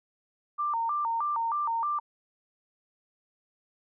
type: tone with vibrato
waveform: sine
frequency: 1042 Hz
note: C6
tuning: 7 cents flat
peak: -26 dBFS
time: 0.58-2 s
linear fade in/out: 20 ms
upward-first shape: square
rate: 3.2 Hz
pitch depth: 220 cents each way
effects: none